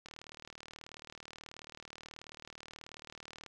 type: click train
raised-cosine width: 0.2 ms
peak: -30 dBFS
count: 132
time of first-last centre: 0.06-3.463 s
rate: 38.5 Hz
effects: none